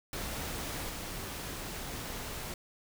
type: noise with level steps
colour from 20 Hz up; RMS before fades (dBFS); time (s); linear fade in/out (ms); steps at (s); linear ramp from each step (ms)
pink; -38 / -40; 0.13-2.54; 2; 0.89; 5
effects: none